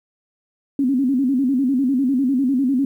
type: tone with vibrato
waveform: sine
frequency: 263.1 Hz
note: C4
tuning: 10 cents sharp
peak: -15 dBFS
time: 0.79-2.85 s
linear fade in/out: 2 ms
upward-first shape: square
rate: 10 Hz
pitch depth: 100 cents each way
effects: 9-bit